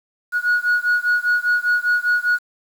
sine beating tone pair, 1452 / 1457 Hz, F#6 / F#6, -33 / -27 cents, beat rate 5 Hz, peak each -17 dBFS, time 0.32-2.39 s, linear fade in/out 50 ms, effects tanh soft clip ceiling -12 dBFS + 7-bit

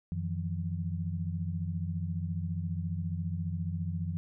sine tone cluster, 91.4 / 160.1 / 174.7 Hz, F#2 / D#3 / F3, -21 / +50 / +1 cents, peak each -34 / -36 / -37 dBFS, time 0.12-4.17 s, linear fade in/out 0 ms, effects none

